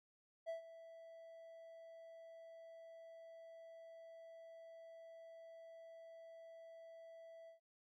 triangle tone with ADSR envelope, 659.3 Hz, E5, in tune, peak -38 dBFS, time 0.46-7.6 s, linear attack 32 ms, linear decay 120 ms, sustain -15 dB, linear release 120 ms, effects none

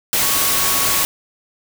sine tone in noise, 1111 Hz, C#6, 4 cents sharp, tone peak -27 dBFS, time 0.23-1.03 s, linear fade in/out 0 ms, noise white, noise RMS -17 dBFS, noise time 0.13-1.05 s, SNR -13 dB, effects none

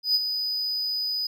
triangle tone with ADSR envelope, 4978 Hz, D#8, in tune, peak -16 dBFS, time 0.03-1.27 s, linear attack 120 ms, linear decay 34 ms, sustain -8 dB, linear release 5 ms, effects none

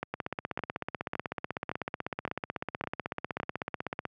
two click trains, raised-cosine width 0.5 ms, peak -17 / -17 dBFS, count 64 / 7, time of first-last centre 0.14-4.053 / 0.03-3.401 s, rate 16.1 / 1.78 Hz, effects high-pass 100 Hz 12 dB/octave

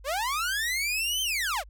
sawtooth linear two-way sweep, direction up then down, 495 to 3136 to 495 Hz, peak -23 dBFS, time 0.04-1.64 s, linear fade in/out 50 ms, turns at 1.22 s, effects added 50 Hz sine -46 dBFS peak until 1.69 s

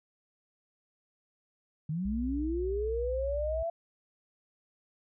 sine linear sweep, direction up, 146.83 to 680 Hz, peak -30 dBFS, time 1.89-3.7 s, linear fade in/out 5 ms
sine tone with pitch glide, 61.74 to 60.89 Hz, B1 to B1, 0 to -24 cents, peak -34 dBFS, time 2.05-3.63 s, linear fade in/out 5 ms, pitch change -24 cents, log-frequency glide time 2.58-3.13 s
effects none

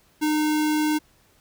sine tone with sample-and-hold, 304.7 Hz, D#4, 36 cents flat, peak -19 dBFS, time 0.21-0.99 s, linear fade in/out 20 ms, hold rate 1225 Hz, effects pink hiss -60 dBFS RMS until 1.4 s

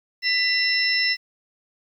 sine tone cluster, 1991 / 2730 / 4005 / 5300 Hz, B6 / F7 / B7 / E8, +14 / -40 / +23 / +9 cents, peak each -22 / -28 / -30 / -22 dBFS, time 0.22-1.17 s, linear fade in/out 50 ms, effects 9-bit

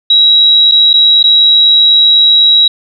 sine tone with dropouts, 3864 Hz, B7, 39 cents flat, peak -3 dBFS, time 0.1-2.68 s, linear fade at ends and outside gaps 5 ms, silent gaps 0.714-0.719 / 0.932-0.938 / 1.229-1.239 s, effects none

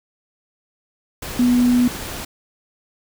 sine tone in noise, 245.6 Hz, B3, 9 cents flat, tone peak -12 dBFS, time 1.39-1.88 s, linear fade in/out 5 ms, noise pink, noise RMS -30 dBFS, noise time 1.22-2.25 s, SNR +15 dB, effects none

